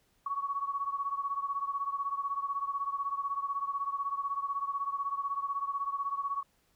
sine beating tone pair, 1115 / 1131 Hz, C#6 / C#6, +10 / +34 cents, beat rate 16 Hz, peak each -33 / -36 dBFS, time 0.26-6.43 s, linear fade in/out 5 ms, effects pink hiss -71 dBFS RMS until 6.75 s

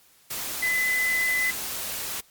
sine tone in noise, 2014 Hz, B6, 33 cents sharp, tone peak -22 dBFS, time 0.62-1.51 s, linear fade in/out 10 ms, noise white, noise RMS -32 dBFS, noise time 0.3-2.21 s, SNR +7 dB, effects white hiss -58 dBFS RMS until 2.3 s + Opus 48 kbps

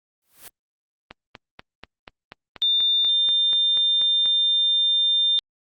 white noise with exponential growth, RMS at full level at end -37 dBFS, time 0.22-0.48 s, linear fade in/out 1 ms, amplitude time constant 56 ms
click train, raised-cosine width 0.3 ms, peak -20 dBFS, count 14, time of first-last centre 1.11-4.258 s, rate 4.13 Hz
sine tone, 3600 Hz, A7, 39 cents sharp, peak -17 dBFS, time 2.62-5.39 s, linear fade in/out 0 ms
effects Opus 32 kbps

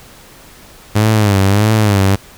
sawtooth tone with vibrato, 103.1 Hz, G#2, 12 cents flat, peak -5 dBFS, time 0.95-2.16 s, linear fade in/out 10 ms, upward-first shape sine, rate 1.6 Hz, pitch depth 110 cents each way, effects pink hiss -40 dBFS RMS until 2.37 s

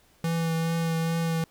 square tone with vibrato, 164.81 Hz, E3, in tune, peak -25 dBFS, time 0.24-1.44 s, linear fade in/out 2 ms, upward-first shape triangle, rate 2.4 Hz, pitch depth 18 cents each way, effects pink hiss -61 dBFS RMS until 1.5 s

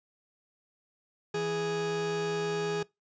40% pulse tone pair together, 164.81 / 415.3 Hz, E3 / G#4, 0 / 0 cents, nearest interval octave + major third, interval 1600 cents, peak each -36 / -29 dBFS, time 1.34-2.83 s, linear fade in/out 5 ms, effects noise-tail reverb RT60 0.2 s tail -22 dB re dry + resampled to 16000 Hz

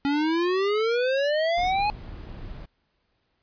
square exponential sweep, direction up, 276.7 to 847 Hz, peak -22 dBFS, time 0.05-1.9 s, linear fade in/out 0 ms
brown noise, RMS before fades -38 dBFS, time 1.57-2.66 s, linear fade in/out 10 ms
effects pink hiss -72 dBFS RMS until 3.42 s + resampled to 11025 Hz

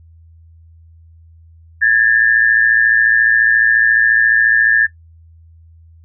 sine tone pair together, 1661.2 / 1775.5 Hz, G#6 / A6, 0 / +15 cents, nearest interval minor second, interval 115 cents, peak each -12 dBFS, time 1.81-4.87 s, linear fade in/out 20 ms, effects noise-tail reverb RT60 0.1 s tail -17 dB re dry + added 82 Hz sine -41 dBFS peak until 6.04 s

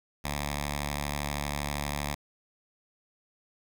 5% pulse tone with notch filter, 72.6 Hz, D2, 19 cents flat, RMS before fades -33 dBFS, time 0.24-2.15 s, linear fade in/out 10 ms, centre 400 Hz, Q 0.58, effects 9-bit

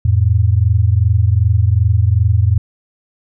sine tone pair together, 87 / 109.61 Hz, F2 / A2, -6 / -6 cents, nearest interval major third, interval 400 cents, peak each -12 dBFS, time 0.05-2.58 s, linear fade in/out 5 ms, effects none

